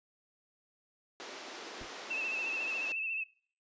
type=band-pass noise; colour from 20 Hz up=pink; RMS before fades=-46 dBFS; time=1.2-2.92 s; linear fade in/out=0 ms; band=310 to 6500 Hz; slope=24 dB/octave
type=noise with exponential decay; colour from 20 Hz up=brown; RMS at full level=-43 dBFS; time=1.81-1.9 s; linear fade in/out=0 ms; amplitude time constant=18 ms
type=tone with vibrato; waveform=sine; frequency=2637 Hz; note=E7; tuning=in tune; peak=-33 dBFS; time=2.1-3.24 s; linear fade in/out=10 ms; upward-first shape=sine; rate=14 Hz; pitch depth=48 cents each way
effects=noise-tail reverb RT60 0.5 s tail -23 dB re dry + resampled to 16000 Hz